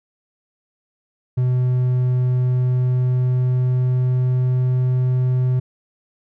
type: tone with pitch glide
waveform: triangle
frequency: 125.9 to 127.07 Hz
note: B2 to B2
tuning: +34 to +50 cents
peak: -13 dBFS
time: 1.37-5.6 s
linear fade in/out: 10 ms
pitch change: +16 cents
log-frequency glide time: 2.25-4.87 s
effects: none